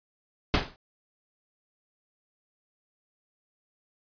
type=noise with exponential decay; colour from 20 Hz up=pink; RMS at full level=-19 dBFS; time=0.54-0.76 s; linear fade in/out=0 ms; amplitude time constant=46 ms; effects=resampled to 11025 Hz